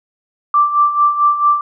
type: tone with tremolo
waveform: sine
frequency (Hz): 1174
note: D6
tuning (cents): -1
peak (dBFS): -7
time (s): 0.54-1.61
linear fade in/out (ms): 2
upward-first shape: sine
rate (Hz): 4.5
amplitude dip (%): 70
effects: none